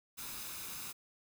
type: noise with comb filter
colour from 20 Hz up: white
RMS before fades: -44 dBFS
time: 0.17-0.93 s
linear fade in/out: 20 ms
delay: 0.79 ms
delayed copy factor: +0.5
effects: none